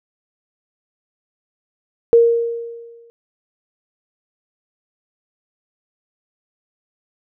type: tone with exponential decay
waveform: sine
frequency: 466.2 Hz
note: A#4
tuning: in tune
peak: -5 dBFS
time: 2.13-3.1 s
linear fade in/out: 0 ms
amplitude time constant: 210 ms
effects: none